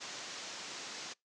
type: low-pass noise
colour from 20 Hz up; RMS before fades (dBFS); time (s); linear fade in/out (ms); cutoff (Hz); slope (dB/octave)
white; -45; 0-1.14; 20; 6900; 48
effects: noise-tail reverb RT60 0.2 s tail -26 dB re dry + high-pass 200 Hz 12 dB/octave